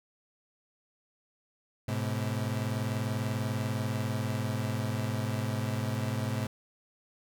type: tone pair together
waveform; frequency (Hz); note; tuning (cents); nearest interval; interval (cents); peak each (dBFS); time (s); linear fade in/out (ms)
30% pulse; 106.88 / 127.1; A2 / C3; -50 / -50; minor third; 300; -29 / -31; 1.88-6.47; 5
effects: none